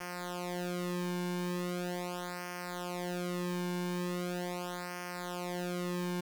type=tone with flanger; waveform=sawtooth; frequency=177.7 Hz; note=F3; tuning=30 cents sharp; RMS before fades=-37 dBFS; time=0-6.21 s; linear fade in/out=10 ms; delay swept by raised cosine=0.26 to 1.56 ms; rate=0.4 Hz; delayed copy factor=-0.95; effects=9-bit